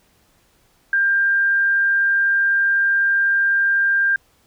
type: tone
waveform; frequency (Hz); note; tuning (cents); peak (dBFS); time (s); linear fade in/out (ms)
sine; 1594; G6; +28; -14; 0.93-4.16; 2
effects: pink hiss -59 dBFS RMS until 4.46 s